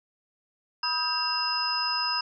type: tone cluster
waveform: sine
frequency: 976 / 1263 / 1586 / 2753 / 5060 Hz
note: B5 / D#6 / G6 / F7 / D#8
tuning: -21 / +26 / +20 / -25 / +28 cents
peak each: -32 / -33 / -36 / -36 / -27 dBFS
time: 0.83-2.21 s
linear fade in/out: 5 ms
effects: none